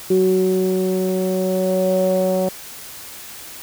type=tone with low-pass filter sweep; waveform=sawtooth; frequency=186.3 Hz; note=F#3; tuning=12 cents sharp; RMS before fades=-18 dBFS; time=0.1-2.49 s; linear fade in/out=5 ms; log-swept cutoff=380 to 620 Hz; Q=6.6; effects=white hiss -36 dBFS RMS until 3.62 s